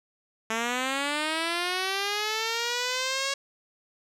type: linear sweep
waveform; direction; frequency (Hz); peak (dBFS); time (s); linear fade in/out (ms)
5% pulse; up; 220 to 554.4; -15; 0.5-3.34; 5
effects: low-pass 9000 Hz 12 dB/octave